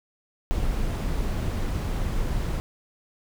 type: noise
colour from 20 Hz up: brown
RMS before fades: -26 dBFS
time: 0.51-2.6 s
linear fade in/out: 0 ms
effects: none